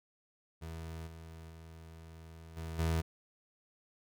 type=tone with level steps; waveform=30% pulse; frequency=81.6 Hz; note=E2; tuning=17 cents flat; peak=-39 / -45 / -47 / -37 / -27 dBFS; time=0.61-3.02 s; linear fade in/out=20 ms; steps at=1.06 / 1.49 / 2.56 / 2.78 s; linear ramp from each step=20 ms; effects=none